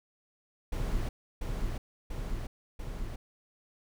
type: noise with echo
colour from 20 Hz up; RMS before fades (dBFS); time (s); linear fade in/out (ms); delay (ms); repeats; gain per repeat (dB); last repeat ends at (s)
brown; -31; 0.72-1.09; 5; 690; 3; -2; 3.16
effects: none